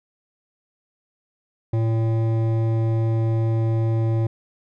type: tone with hard clipping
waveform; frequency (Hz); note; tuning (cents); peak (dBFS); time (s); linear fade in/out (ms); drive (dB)
triangle; 112.8; A2; +44; -20; 1.73-4.27; 5; 16
effects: none